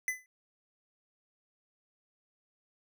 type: tone with exponential decay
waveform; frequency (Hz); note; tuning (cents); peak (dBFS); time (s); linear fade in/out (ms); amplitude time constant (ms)
square; 2014; B6; +33; -27; 0.08-0.26; 1; 37
effects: none